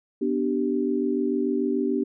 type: chord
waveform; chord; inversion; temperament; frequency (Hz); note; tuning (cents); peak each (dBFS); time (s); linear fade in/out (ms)
sine; G major; first; equal with one note detuned; 246.9 / 293.7 / 387.5; B3 / D4 / G4; 0 / 0 / -20; -26; 0.21-2.04; 10
effects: none